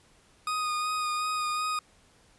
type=tone with vibrato; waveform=40% pulse; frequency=1238 Hz; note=D#6; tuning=9 cents flat; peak=-27 dBFS; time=0.47-1.79 s; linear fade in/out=2 ms; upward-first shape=sine; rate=2.7 Hz; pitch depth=18 cents each way; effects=pink hiss -61 dBFS RMS until 2.38 s + resampled to 24000 Hz